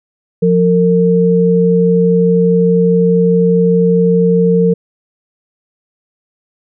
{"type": "tone pair together", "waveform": "sine", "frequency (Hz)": [176.2, 456.2], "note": ["F3", "A#4"], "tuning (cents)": [16, -37], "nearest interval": "octave + major third", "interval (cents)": 1647, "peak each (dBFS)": -10, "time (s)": [0.42, 4.74], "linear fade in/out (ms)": 10, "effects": []}